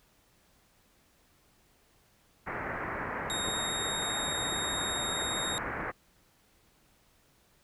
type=low-pass noise; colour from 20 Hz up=white; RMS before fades=-36 dBFS; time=2.46-5.92 s; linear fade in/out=20 ms; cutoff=2000 Hz; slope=48 dB/octave
type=tone with vibrato; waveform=25% pulse; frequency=3729 Hz; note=A#7; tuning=in tune; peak=-28 dBFS; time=3.3-5.58 s; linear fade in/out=0 ms; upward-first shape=triangle; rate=15 Hz; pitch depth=12 cents each way
type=clicks; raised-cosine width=2 ms; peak=-26 / -27 dBFS; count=2; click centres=3.477 / 3.486 s
effects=pink hiss -66 dBFS RMS until 7.63 s